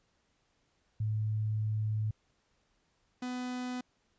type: tone pair in turn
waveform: sine / 45% pulse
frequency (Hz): 107.8 / 250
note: A2 / B3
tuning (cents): -35 / +21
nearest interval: octave + minor third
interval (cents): 1456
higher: second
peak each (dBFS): -29 / -35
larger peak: first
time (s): 1-2.11 / 3.22-3.81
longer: first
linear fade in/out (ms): 5
effects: pink hiss -74 dBFS RMS until 4.18 s + resampled to 16000 Hz